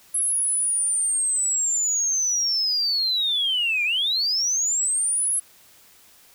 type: linear two-way sweep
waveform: sine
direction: down then up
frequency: 10940 to 2349 to 10940 Hz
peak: -19 dBFS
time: 0.14-5.4 s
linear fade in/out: 10 ms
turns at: 3.84 s
effects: tanh soft clip ceiling -15 dBFS + white hiss -53 dBFS RMS until 6.34 s